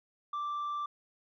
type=tone; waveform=sine; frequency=1174 Hz; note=D6; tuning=1 cent flat; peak=-30 dBFS; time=0.33-0.86 s; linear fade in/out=5 ms; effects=tanh soft clip ceiling -32 dBFS